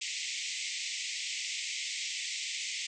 pink band-pass noise, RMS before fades -37 dBFS, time 0.01-2.87 s, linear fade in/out 10 ms, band 2000 to 8000 Hz, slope 96 dB/octave, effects none

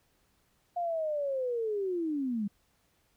sine linear sweep, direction down, 711 to 195.1 Hz, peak -29 dBFS, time 0.76-2.48 s, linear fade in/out 10 ms, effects pink hiss -71 dBFS RMS until 3.16 s

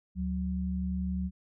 sine tone pair together, 73.42 / 185.01 Hz, D2 / F#3, 0 / 0 cents, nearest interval octave + major third, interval 1600 cents, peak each -33 / -31 dBFS, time 0.15-1.31 s, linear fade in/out 50 ms, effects none

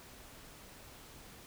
silence, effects pink hiss -54 dBFS RMS until 1.46 s

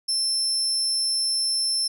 35% pulse tone, 5330 Hz, E8, 18 cents sharp, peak -19 dBFS, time 0.08-1.88 s, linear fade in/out 10 ms, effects none

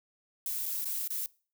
violet noise with dropouts, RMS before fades -34 dBFS, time 0.46-1.26 s, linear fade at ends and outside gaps 1 ms, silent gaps 0.657-0.661 / 0.845-0.855 / 1.077-1.104 s, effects noise-tail reverb RT60 0.4 s tail -23 dB re dry

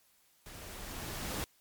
pink noise with level ramp, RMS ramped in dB -49 to -36 dBFS, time 0.46-1.44 s, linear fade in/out 0 ms, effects white hiss -68 dBFS RMS until 1.6 s + MP3 96 kbps

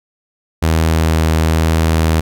sawtooth tone with vibrato, 80.3 Hz, E2, 45 cents flat, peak -7 dBFS, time 0.62-2.21 s, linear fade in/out 10 ms, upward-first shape triangle, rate 1.1 Hz, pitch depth 11 cents each way, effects none

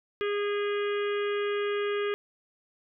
harmonic tone, 410 Hz, G#4, 22 cents flat, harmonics 1 / 3 / 4 / 5 / 6 / 7 / 8, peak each -27 / -37 / -39 / -41 / -43 / -44 / -45 dBFS, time 0.21-2.14 s, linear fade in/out 0 ms, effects none

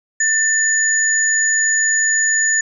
sine tone pair together, 1788 / 6863 Hz, A6 / A8, +27 / -44 cents, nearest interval octave + major seventh, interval 2329 cents, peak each -16 dBFS, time 0.2-2.61 s, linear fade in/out 5 ms, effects none

